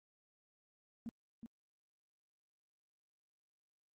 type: tone with echo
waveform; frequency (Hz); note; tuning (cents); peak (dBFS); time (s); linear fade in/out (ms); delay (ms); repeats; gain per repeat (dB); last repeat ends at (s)
sine; 229.5; A#3; -27; -40; 1.06-1.09; 0; 370; 1; -6; 1.46
effects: Opus 32 kbps